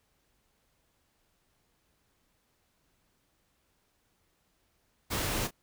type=noise with echo; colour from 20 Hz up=pink; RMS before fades=-32 dBFS; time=5.1-5.48 s; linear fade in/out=20 ms; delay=31 ms; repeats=1; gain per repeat=-12 dB; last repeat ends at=5.511 s; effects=pink hiss -73 dBFS RMS until 5.62 s